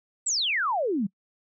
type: exponential sweep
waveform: sine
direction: down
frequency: 8150 to 180.1 Hz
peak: -23 dBFS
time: 0.26-1.07 s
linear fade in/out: 10 ms
effects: noise-tail reverb RT60 0.1 s tail -25 dB re dry